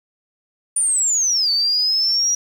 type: linear two-way sweep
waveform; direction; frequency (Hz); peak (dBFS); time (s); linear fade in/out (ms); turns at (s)
sine; down then up; 9397 to 4500 to 5780; -15; 0.76-2.35; 5; 1.51
effects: 7-bit